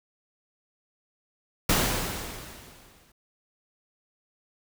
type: noise with exponential decay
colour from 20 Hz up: pink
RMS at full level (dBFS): -21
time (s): 1.69-3.12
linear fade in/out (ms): 5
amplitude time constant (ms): 310
effects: none